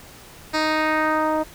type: tone with low-pass filter sweep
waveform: 10% pulse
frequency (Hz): 311.1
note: D#4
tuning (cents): 0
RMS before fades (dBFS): -21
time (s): 0.53-1.44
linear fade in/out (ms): 20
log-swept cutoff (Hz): 5600 to 720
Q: 1.4
effects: pink hiss -44 dBFS RMS until 1.54 s